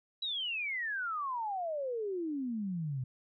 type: exponential sweep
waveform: sine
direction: down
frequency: 3951 to 123.47 Hz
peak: -33 dBFS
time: 0.22-3.04 s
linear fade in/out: 5 ms
effects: none